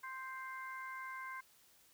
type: harmonic tone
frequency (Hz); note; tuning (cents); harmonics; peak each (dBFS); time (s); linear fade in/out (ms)
523.3; C5; 0; 2 / 3 / 4; -46 / -48 / -50; 0.03-1.41; 10
effects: white hiss -67 dBFS RMS until 1.93 s